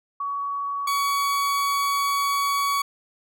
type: tone pair in turn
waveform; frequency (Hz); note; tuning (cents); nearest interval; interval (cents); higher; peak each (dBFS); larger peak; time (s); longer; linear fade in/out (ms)
sine / 40% pulse; 1127 / 1127; C#6 / C#6; +28 / +28; unison; 0; neither; -25 / -20; second; 0.2-0.87 / 0.87-2.82; second; 5
effects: none